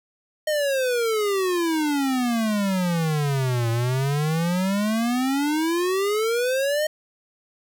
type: exponential two-way sweep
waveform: square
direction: down then up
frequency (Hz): 622.3 to 114 to 622.3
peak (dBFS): -21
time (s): 0.47-6.87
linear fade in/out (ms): 5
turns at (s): 3.7
effects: 9-bit